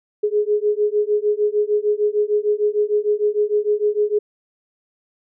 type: beating tone pair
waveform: sine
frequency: 415.3 / 421.9 Hz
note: G#4 / G#4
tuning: 0 / +27 cents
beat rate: 6.6 Hz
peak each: -19 dBFS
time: 0.23-4.19 s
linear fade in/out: 10 ms
effects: none